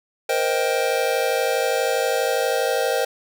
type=chord; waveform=square; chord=C minor seventh; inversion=third; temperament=just; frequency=470.9 / 523.3 / 627.9 / 784.9 Hz; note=Bb4 / C5 / Eb5 / G5; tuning=+18 / 0 / +16 / +2 cents; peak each=-25 / -24 / -27 / -27 dBFS; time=0.29-3.05 s; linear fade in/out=5 ms; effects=none